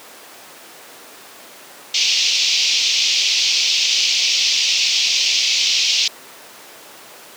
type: band-pass noise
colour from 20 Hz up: white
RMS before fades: -17 dBFS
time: 1.94-6.08 s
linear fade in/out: 5 ms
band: 2400 to 5900 Hz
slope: 48 dB/octave
effects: pink hiss -39 dBFS RMS until 7.36 s + high-pass 400 Hz 12 dB/octave